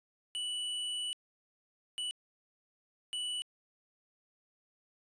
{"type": "tone bursts at uneven times", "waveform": "square", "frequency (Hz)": 2960, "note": "F#7", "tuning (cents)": 0, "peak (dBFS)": -35, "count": 3, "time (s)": [[0.35, 1.13], [1.98, 2.11], [3.13, 3.42]], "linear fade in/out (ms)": 0, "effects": ["resampled to 22050 Hz"]}